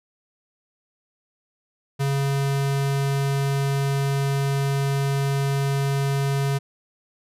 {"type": "tone", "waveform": "square", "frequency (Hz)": 138.59, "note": "C#3", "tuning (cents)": 0, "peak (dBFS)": -21, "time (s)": [1.99, 6.59], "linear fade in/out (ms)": 20, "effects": ["resampled to 32000 Hz"]}